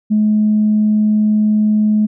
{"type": "tone", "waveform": "sine", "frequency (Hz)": 212.9, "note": "G#3", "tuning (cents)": 43, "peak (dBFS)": -9, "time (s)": [0.1, 2.07], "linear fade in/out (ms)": 20, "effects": ["tanh soft clip ceiling -5 dBFS"]}